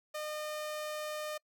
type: tone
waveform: sawtooth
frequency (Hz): 608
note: D#5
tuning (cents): -40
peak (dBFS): -33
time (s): 0.14-1.38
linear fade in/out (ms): 10
effects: noise-tail reverb RT60 0.1 s tail -26 dB re dry